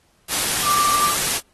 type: tone in noise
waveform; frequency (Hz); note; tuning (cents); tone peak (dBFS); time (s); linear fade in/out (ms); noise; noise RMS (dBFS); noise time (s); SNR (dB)
sine; 1178; D6; +5; -17; 0.62-1.15; 50; white; -21; 0.28-1.41; +1
effects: pink hiss -61 dBFS RMS until 1.53 s + AAC 32 kbps